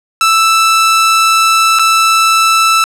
sawtooth tone with dropouts, 1321 Hz, E6, 3 cents sharp, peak -3 dBFS, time 0.21-2.84 s, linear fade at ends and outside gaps 1 ms, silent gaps 1.788-1.794 s, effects low-pass 11000 Hz 12 dB/octave

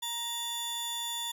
sawtooth tone pair together, 937 / 3488 Hz, A#5 / A7, +9 / -16 cents, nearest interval octave + major seventh, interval 2275 cents, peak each -36 / -31 dBFS, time 0.02-1.32 s, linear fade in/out 10 ms, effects none

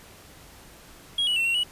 triangle tone with pitch steps, 3297 / 2933 / 2705 / 2737 / 2930 Hz, G#7 / F#7 / E7 / F7 / F#7, -13 / -16 / +44 / -36 / -18 cents, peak -20 dBFS, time 1.18-1.635 s, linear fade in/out 5 ms, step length 91 ms, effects pink hiss -49 dBFS RMS until 1.71 s + resampled to 32000 Hz

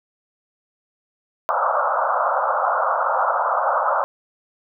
white band-pass noise, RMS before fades -20 dBFS, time 1.49-4.04 s, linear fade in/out 0 ms, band 530 to 1400 Hz, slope 96 dB/octave, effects none

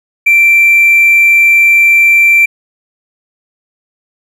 triangle tone with hard clipping, 2349 Hz, D7, in tune, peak -4 dBFS, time 0.26-2.46 s, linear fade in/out 10 ms, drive 4 dB, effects none

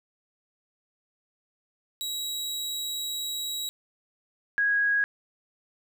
sawtooth / sine tone pair in turn, 3864 / 1651.1 Hz, B7 / G#6, -39 / -11 cents, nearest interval octave + minor third, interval 1472 cents, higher first, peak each -27 / -21 dBFS, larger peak second, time 2.01-3.69 / 4.58-5.04 s, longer first, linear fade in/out 0 ms, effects none

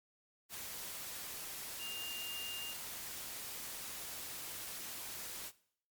sine tone in noise, 2808 Hz, F7, 9 cents sharp, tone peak -42 dBFS, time 1.78-2.75 s, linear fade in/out 50 ms, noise white, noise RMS -45 dBFS, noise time 0.49-5.52 s, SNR 0 dB, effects noise-tail reverb RT60 0.6 s tail -19 dB re dry + MP3 96 kbps

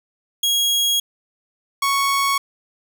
sawtooth tone pair in turn, 3300 / 1109.2 Hz, G#7 / C#6, -12 / +1 cents, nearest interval octave + perfect fifth, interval 1887 cents, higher first, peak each -13 dBFS, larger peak neither, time 0.43-1 / 1.82-2.38 s, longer first, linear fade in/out 5 ms, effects none

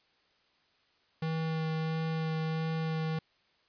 square tone with vibrato, 160 Hz, D#3, 49 cents sharp, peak -31 dBFS, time 1.22-3.19 s, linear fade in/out 5 ms, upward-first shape sine, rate 1.5 Hz, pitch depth 10 cents each way, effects white hiss -69 dBFS RMS until 3.68 s + resampled to 11025 Hz

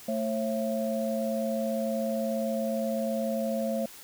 sine tone cluster, 221.7 / 541 / 669 Hz, A3 / C#5 / E5, +13 / -42 / +25 cents, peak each -30 / -31 / -33 dBFS, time 0.08-3.86 s, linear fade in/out 5 ms, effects white hiss -48 dBFS RMS until 4.03 s

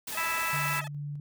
white noise, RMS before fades -37 dBFS, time 0.07-0.8 s, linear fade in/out 5 ms
15% pulse tone with vibrato, 740 Hz, F#5, in tune, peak -33 dBFS, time 0.12-0.88 s, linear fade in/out 5 ms, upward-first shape square, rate 18 Hz, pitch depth 270 cents each way
harmonic tone, 329.6 Hz, E4, in tune, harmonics 3 / 4 / 5 / 6 / 7 / 8, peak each -36 / -34 / -39 / -35 / -44 / -34 dBFS, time 0.17-0.81 s, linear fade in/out 5 ms
sine tone with tremolo, 145.4 Hz, D3, 17 cents flat, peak -33 dBFS, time 0.53-1.2 s, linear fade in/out 2 ms, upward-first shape square, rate 2.4 Hz, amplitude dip 25%
effects none

